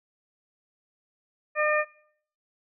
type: harmonic tone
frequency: 605 Hz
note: D#5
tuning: 49 cents flat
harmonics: 1 / 2 / 3 / 4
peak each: -25 / -28 / -27 / -30 dBFS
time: 1.55-1.85 s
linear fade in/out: 50 ms
effects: noise-tail reverb RT60 0.6 s tail -20 dB re dry